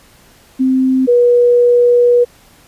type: tone pair in turn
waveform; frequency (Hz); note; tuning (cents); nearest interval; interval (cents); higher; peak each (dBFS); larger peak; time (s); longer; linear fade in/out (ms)
sine; 260.8 / 484.3; C4 / B4; -5 / -34; major seventh; 1071; second; -9 / -6; second; 0.59-1.07 / 1.07-2.25; second; 20
effects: pink hiss -46 dBFS RMS until 2.67 s + resampled to 32000 Hz